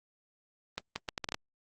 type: accelerating click train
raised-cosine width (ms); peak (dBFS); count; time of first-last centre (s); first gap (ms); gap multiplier
0.2; -16; 8; 0.78-1.344; 180; 0.71
effects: Opus 24 kbps